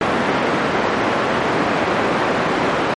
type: band-pass noise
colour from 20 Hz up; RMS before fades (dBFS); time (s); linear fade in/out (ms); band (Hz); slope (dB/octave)
pink; -18; 0.01-2.94; 2; 240 to 1800; 12
effects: MP3 48 kbps